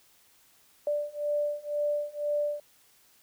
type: beating tone pair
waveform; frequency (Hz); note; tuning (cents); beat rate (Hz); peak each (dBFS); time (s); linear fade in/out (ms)
sine; 587.3 / 589.3; D5 / D5; 0 / +6; 2; -31 / -30; 0.87-2.6; 2
effects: white hiss -62 dBFS RMS until 3.22 s